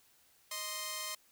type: tone pair together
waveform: 5% pulse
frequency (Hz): 622.3 / 1046.5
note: D#5 / C6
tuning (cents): 0 / 0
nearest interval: major sixth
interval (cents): 900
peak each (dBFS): -32 / -27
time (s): 0.51-1.15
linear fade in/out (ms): 5
effects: white hiss -67 dBFS RMS until 1.31 s